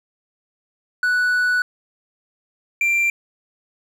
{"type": "tone pair in turn", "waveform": "triangle", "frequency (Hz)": [1480, 2364], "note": ["F#6", "D7"], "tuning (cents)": [0, 11], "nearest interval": "minor sixth", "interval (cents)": 811, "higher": "second", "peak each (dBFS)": -14, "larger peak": "neither", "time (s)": [[1.03, 1.62], [2.81, 3.1]], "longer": "first", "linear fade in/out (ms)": 2, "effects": []}